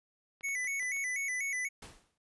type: clicks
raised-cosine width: 0.3 ms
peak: -38 dBFS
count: 5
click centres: 0.409 / 0.487 / 0.645 / 0.827 / 0.966 s
type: tone with vibrato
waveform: square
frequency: 2104 Hz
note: C7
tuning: 9 cents sharp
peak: -33 dBFS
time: 0.43-1.69 s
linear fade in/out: 20 ms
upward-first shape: square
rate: 4.1 Hz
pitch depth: 89 cents each way
type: noise with exponential decay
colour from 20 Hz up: pink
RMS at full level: -45 dBFS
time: 1.82-2.18 s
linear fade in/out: 5 ms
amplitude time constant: 78 ms
effects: resampled to 24000 Hz